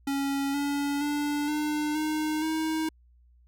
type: tone with pitch steps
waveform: square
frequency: 277.2 / 284.7 / 292.3 / 300.2 / 308.3 / 316.6 Hz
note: C#4 / C#4 / D4 / D4 / D#4 / D#4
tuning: 0 / +46 / -8 / +38 / -16 / +30 cents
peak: -27 dBFS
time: 0.07-2.89 s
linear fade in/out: 5 ms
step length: 470 ms
effects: added 60 Hz sine -56 dBFS peak until 3.47 s

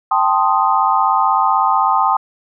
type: chord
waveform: sine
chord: A half-diminished seventh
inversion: third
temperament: equal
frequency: 784 / 880 / 1046.5 / 1244.5 Hz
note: G5 / A5 / C6 / Eb6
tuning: 0 / 0 / 0 / 0 cents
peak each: -17 dBFS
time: 0.11-2.17 s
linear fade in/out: 5 ms
effects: none

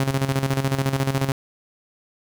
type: tone with tremolo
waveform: sawtooth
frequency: 135.4 Hz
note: C#3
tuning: 40 cents flat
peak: -14 dBFS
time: 0-1.32 s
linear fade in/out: 2 ms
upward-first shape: square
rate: 14 Hz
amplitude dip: 65%
effects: none

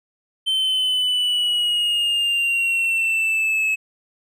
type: exponential sweep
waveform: triangle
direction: down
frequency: 3100 to 2580 Hz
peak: -16 dBFS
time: 0.46-3.76 s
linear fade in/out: 20 ms
effects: none

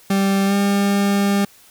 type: tone with pitch glide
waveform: 40% pulse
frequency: 196 to 200.1 Hz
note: G3 to G3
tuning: 0 to +36 cents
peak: -14 dBFS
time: 0.1-1.45 s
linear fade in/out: 5 ms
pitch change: +36 cents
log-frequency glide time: 0.46-0.54 s
effects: white hiss -49 dBFS RMS until 1.7 s

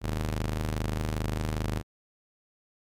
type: ring-modulated tone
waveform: sawtooth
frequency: 77.4 Hz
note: D#2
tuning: 9 cents flat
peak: -21 dBFS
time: 0.01-1.83 s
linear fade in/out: 50 ms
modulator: 26.2 Hz
effects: MP3 96 kbps

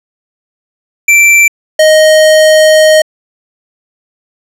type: tone pair in turn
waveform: square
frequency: 2343 / 623.3 Hz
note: D7 / D#5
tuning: -5 / +3 cents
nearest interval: octave + major seventh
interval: 2292 cents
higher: first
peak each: -3 dBFS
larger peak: neither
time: 1.08-1.48 / 1.79-3.02 s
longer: second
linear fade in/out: 5 ms
effects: low-pass 11000 Hz 12 dB/octave

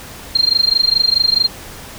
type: tone with amplitude modulation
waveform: sine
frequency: 4190 Hz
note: C8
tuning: 2 cents sharp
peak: -7 dBFS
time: 0.35-1.48 s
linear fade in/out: 5 ms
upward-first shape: sine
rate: 24.7 Hz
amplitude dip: 95%
effects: pink hiss -34 dBFS RMS until 1.98 s

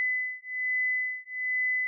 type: beating tone pair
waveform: sine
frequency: 2009 / 2010.2 Hz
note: B6 / B6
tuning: +29 / +30 cents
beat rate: 1.2 Hz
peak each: -30 dBFS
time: 0-1.87 s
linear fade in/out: 0 ms
effects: none

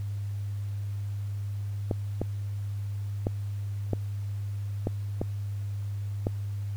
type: clicks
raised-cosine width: 2 ms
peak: -14 dBFS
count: 7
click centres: 1.912 / 2.216 / 3.269 / 3.933 / 4.871 / 5.215 / 6.269 s
effects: added 101 Hz sine -30 dBFS peak until 6.76 s + pink hiss -56 dBFS RMS until 6.76 s

